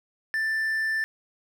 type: tone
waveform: triangle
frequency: 1771 Hz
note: A6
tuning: 11 cents sharp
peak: -22 dBFS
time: 0.34-1.04 s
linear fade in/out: 0 ms
effects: none